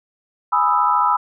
sine chord, E major seventh, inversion first, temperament equal, 830.6 / 987.8 / 1244.5 / 1318.5 Hz, G#5 / B5 / D#6 / E6, 0 / 0 / 0 / 0 cents, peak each -22 / -17 / -21 / -19 dBFS, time 0.52-1.17 s, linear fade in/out 10 ms, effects none

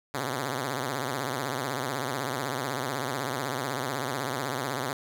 5% pulse tone with vibrato, 132.7 Hz, C3, 25 cents sharp, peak -18 dBFS, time 0.14-4.93 s, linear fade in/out 2 ms, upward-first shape triangle, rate 16 Hz, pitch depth 200 cents each way, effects none

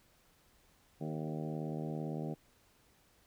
harmonic tone with a mistuned harmonic, 77.78 Hz, D#2, in tune, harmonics 2 / 3 / 4 / 5 / 6 / 7 / 8 / 9 / 10, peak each -39 / -43 / -45 / -47 / -49 / -50 / -51 / -52 / -53 dBFS, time 1-2.35 s, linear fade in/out 20 ms, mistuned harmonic 6, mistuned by -19 cents, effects pink hiss -68 dBFS RMS until 3.26 s

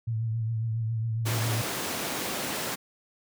sine tone with vibrato, 112.8 Hz, A2, 44 cents sharp, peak -26 dBFS, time 0.07-1.62 s, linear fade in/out 10 ms, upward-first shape triangle, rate 7.3 Hz, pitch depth 56 cents each way
pink high-pass noise, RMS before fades -32 dBFS, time 1.25-2.76 s, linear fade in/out 20 ms, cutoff 190 Hz, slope 12 dB/octave
effects none

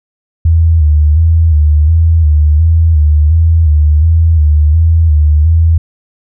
sine tone with vibrato, 78.6 Hz, D#2, 18 cents sharp, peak -4 dBFS, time 0.45-5.78 s, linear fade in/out 5 ms, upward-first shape square, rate 1.4 Hz, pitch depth 70 cents each way, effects none

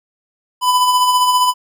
square tone with tremolo, 999 Hz, B5, 20 cents sharp, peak -10 dBFS, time 0.61-1.54 s, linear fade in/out 50 ms, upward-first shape sine, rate 15 Hz, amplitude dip 40%, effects none

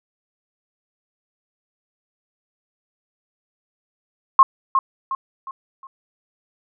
sine tone with echo, 1072 Hz, C6, 42 cents sharp, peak -5 dBFS, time 4.39-4.43 s, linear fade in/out 2 ms, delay 360 ms, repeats 4, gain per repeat -8 dB, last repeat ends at 5.87 s, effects none

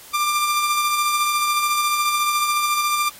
sawtooth tone with tremolo, 1189 Hz, D6, 21 cents sharp, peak -13 dBFS, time 0.13-3.1 s, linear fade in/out 20 ms, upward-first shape sine, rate 14 Hz, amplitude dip 35%, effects white hiss -43 dBFS RMS until 3.19 s + AAC 48 kbps

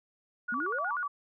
sine tone with vibrato, 1288 Hz, E6, 41 cents flat, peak -30 dBFS, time 0.48-1.08 s, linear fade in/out 10 ms, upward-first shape square, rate 8.2 Hz, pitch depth 200 cents each way
sine exponential sweep, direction up, 221.8 to 1108.7 Hz, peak -35 dBFS, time 0.52-0.97 s, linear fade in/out 5 ms
effects none

